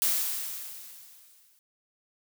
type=noise with exponential decay; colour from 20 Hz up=blue; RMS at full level=-24 dBFS; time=0.02-1.59 s; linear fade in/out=0 ms; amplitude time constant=340 ms; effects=none

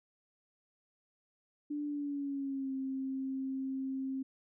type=tone with pitch glide; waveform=sine; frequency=293.7 to 266.2 Hz; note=D4 to C4; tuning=0 to +30 cents; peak=-34 dBFS; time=1.7-4.23 s; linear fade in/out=10 ms; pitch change=-170 cents; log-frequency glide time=1.85-2.73 s; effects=none

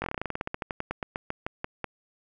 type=slowing click train; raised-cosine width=0.5 ms; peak=-15 dBFS; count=24; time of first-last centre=0.02-1.843 s; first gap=20 ms; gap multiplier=1.11; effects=none

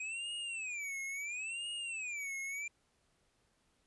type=tone with vibrato; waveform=square; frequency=2489 Hz; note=D#7; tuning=in tune; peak=-39 dBFS; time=0-2.68 s; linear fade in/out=5 ms; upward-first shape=sine; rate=0.73 Hz; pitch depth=240 cents each way; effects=pink hiss -75 dBFS RMS until 3.86 s + resampled to 24000 Hz

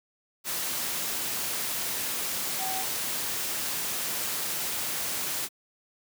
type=tone in noise; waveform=sine; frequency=762 Hz; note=G5; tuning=49 cents flat; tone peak=-33 dBFS; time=2.57-2.85 s; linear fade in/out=50 ms; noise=white; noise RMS=-31 dBFS; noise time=0.44-5.49 s; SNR=-5 dB; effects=high-pass 100 Hz 12 dB/octave

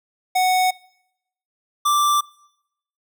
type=tone pair in turn; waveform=square; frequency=740 / 1174.7 Hz; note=F#5 / D6; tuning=0 / 0 cents; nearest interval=minor sixth; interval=800 cents; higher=second; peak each=-16 dBFS; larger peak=neither; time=0.35-0.71 / 1.85-2.21 s; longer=neither; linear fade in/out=10 ms; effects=noise-tail reverb RT60 0.8 s tail -23 dB re dry

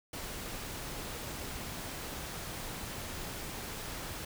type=noise; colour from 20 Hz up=pink; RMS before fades=-41 dBFS; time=0.13-4.25 s; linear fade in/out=5 ms; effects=none

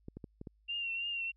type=clicks; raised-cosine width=3 ms; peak=-31 dBFS; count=5; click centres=0.084 / 0.17 / 0.242 / 0.414 / 0.472 s
type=tone with vibrato; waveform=sine; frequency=2763 Hz; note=F7; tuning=19 cents flat; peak=-34 dBFS; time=0.68-1.32 s; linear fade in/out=20 ms; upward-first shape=triangle; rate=3.1 Hz; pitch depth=47 cents each way
effects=added 52 Hz sine -66 dBFS peak until 1.36 s

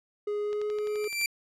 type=tone with pitch glide; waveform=triangle; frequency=415.3 to 421.1 Hz; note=G#4 to G#4; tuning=0 to +24 cents; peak=-26 dBFS; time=0.27-1.08 s; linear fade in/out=5 ms; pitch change=+24 cents; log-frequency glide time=0.41-0.7 s
type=click train; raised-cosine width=0.2 ms; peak=-28 dBFS; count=9; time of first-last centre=0.53-1.214 s; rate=11.7 Hz
type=tone with exponential growth; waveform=sawtooth; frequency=2349 Hz; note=D7; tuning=in tune; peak=-20 dBFS; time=0.7-1.26 s; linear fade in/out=2 ms; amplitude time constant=120 ms
effects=resampled to 32000 Hz

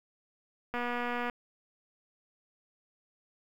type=click train; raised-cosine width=0.5 ms; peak=-20 dBFS; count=136; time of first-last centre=0.74-1.298 s; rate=242 Hz; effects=9-bit

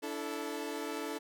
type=chord; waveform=sawtooth; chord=D suspended second; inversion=none; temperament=equal with one note detuned; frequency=288.6 / 329.6 / 440 Hz; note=D4 / E4 / A4; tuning=-30 / 0 / 0 cents; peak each=-37 / -38 / -36 dBFS; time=0.02-1.19 s; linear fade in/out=20 ms; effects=none

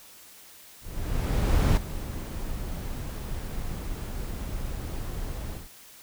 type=noise with ADSR envelope; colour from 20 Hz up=brown; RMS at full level=-19 dBFS; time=0.8-5.69 s; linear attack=970 ms; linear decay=7 ms; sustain=-14 dB; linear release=160 ms; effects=white hiss -50 dBFS RMS until 6.02 s

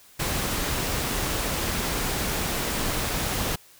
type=noise; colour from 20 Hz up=pink; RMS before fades=-27 dBFS; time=0.19-3.56 s; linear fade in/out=10 ms; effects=white hiss -53 dBFS RMS until 3.79 s

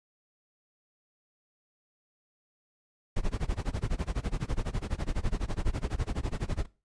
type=noise with tremolo; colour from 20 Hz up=brown; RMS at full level=-27 dBFS; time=3.16-6.66 s; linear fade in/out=5 ms; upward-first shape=sine; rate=12 Hz; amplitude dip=100%; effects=noise-tail reverb RT60 0.3 s tail -19 dB re dry + resampled to 22050 Hz

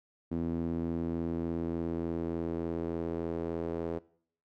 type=tone with band-pass filter sweep; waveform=sawtooth; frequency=83.4 Hz; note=E2; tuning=21 cents sharp; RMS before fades=-34 dBFS; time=0.31-3.99 s; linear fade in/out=10 ms; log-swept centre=270 to 430 Hz; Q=2.3; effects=noise-tail reverb RT60 0.6 s tail -22 dB re dry

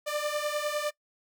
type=beating tone pair; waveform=sawtooth; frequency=590 / 599.9 Hz; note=D5 / D5; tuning=+8 / +37 cents; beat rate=9.9 Hz; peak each=-28 dBFS; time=0.06-0.91 s; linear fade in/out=20 ms; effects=noise-tail reverb RT60 0.1 s tail -21 dB re dry

